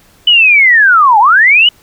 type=linear two-way sweep; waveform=sine; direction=down then up; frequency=3000 to 800 to 3000 Hz; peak=-3 dBFS; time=0.27-1.69 s; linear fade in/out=5 ms; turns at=1.19 s; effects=pink hiss -46 dBFS RMS until 1.82 s